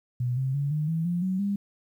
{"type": "tone with pitch steps", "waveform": "sine", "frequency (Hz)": [123.47, 132.33, 141.83, 152.01, 162.92, 174.61, 187.15, 200.6], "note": ["B2", "C3", "C#3", "D#3", "E3", "F3", "F#3", "G3"], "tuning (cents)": [0, 20, 40, -40, -20, 0, 20, 40], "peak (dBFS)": -24, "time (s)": [0.2, 1.56], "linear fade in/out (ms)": 5, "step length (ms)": 170, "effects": ["10-bit"]}